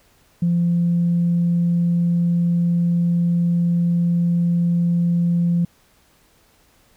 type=tone; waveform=sine; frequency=172.1 Hz; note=F3; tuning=25 cents flat; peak=-14 dBFS; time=0.42-5.65 s; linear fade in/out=5 ms; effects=tanh soft clip ceiling -11 dBFS + pink hiss -57 dBFS RMS until 6.96 s